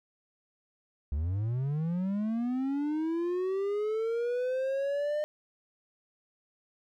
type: linear sweep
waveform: triangle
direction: up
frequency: 67.4 to 607 Hz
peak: -26 dBFS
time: 1.12-5.24 s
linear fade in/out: 0 ms
effects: none